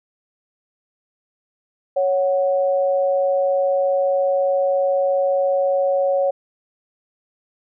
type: tone pair together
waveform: sine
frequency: 554.4 / 740 Hz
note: C#5 / F#5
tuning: 0 / 0 cents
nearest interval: perfect fourth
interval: 500 cents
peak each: -16 / -24 dBFS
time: 1.96-6.31 s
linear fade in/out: 10 ms
effects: none